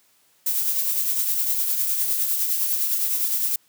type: noise with tremolo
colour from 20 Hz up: violet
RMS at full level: -21 dBFS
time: 0.46-3.56 s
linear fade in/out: 5 ms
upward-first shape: triangle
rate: 9.8 Hz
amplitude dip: 45%
effects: white hiss -61 dBFS RMS until 3.68 s + high-pass 80 Hz 12 dB/octave